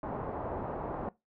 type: low-pass noise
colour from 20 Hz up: white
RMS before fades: -37 dBFS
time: 0.03-1.09 s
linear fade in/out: 2 ms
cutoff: 940 Hz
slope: 24 dB/octave
effects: noise-tail reverb RT60 0.2 s tail -20 dB re dry